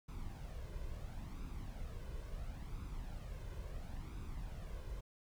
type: noise with flanger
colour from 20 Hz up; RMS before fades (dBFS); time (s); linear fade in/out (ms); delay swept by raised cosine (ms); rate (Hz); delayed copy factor
brown; -45; 0.08-5.01; 10; 0.8 to 2; 0.73; +0.55
effects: none